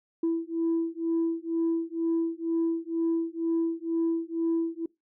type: beating tone pair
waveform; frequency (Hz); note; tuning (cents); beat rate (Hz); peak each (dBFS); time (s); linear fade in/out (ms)
sine; 329.9 / 332; E4 / E4; +1 / +12; 2.1; -27; 0.23-4.86; 5
effects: noise-tail reverb RT60 0.2 s tail -23 dB re dry + tanh soft clip ceiling -20 dBFS